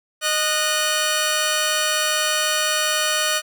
10% pulse tone pair together, 616 / 1469.3 Hz, D#5 / F#6, -17 / -13 cents, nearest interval octave + minor third, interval 1504 cents, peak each -13 dBFS, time 0.21-3.42 s, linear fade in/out 50 ms, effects none

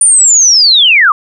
sine linear sweep, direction down, 9397 to 1116 Hz, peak -3 dBFS, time 0.01-1.12 s, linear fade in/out 2 ms, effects none

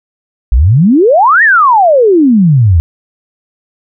sine exponential two-way sweep, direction up then down, 51.91 to 1898 to 77.4 Hz, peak -3 dBFS, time 0.52-2.8 s, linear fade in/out 0 ms, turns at 1.43 s, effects none

